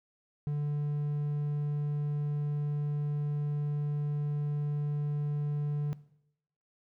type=tone; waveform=triangle; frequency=146.83 Hz; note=D3; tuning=in tune; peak=-27 dBFS; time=0.47-5.93 s; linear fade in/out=0 ms; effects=noise-tail reverb RT60 0.8 s tail -19 dB re dry